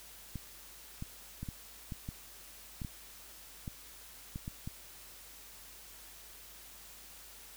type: clicks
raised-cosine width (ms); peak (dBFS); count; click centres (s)
5; -27; 12; 0.357 / 1.024 / 1.43 / 1.488 / 1.922 / 2.089 / 2.818 / 2.848 / 3.678 / 4.359 / 4.479 / 4.675
effects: added 50 Hz sine -62 dBFS peak until 7.56 s + white hiss -53 dBFS RMS until 7.56 s